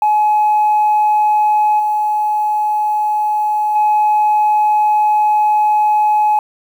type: tone with level steps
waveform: sine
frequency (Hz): 847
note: G#5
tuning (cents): +34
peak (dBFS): -8 / -12 / -8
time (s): 0.02-6.39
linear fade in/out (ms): 2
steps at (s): 1.79 / 3.75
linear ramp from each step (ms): 10
effects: tanh soft clip ceiling -7 dBFS + 7-bit

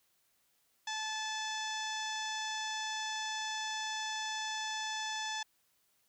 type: harmonic tone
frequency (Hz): 869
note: A5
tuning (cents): -22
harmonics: 1 / 2 / 3 / 4 / 5 / 6 / 7 / 8 / 9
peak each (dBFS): -40 / -41 / -48 / -42 / -52 / -46 / -47 / -50 / -59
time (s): 0.87-5.43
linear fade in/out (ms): 5
effects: white hiss -74 dBFS RMS until 6.08 s

